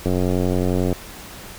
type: click train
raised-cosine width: 2 ms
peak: -8 dBFS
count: 80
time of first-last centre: 0.06-0.927 s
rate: 91.1 Hz
effects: pink hiss -38 dBFS RMS until 1.58 s